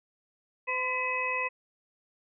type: harmonic tone with a mistuned harmonic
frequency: 510 Hz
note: C5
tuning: 44 cents flat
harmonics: 1 / 2 / 4 / 5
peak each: -37 / -33 / -34 / -31 dBFS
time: 0.67-1.49 s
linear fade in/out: 20 ms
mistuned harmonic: 4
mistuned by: -36 cents
effects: none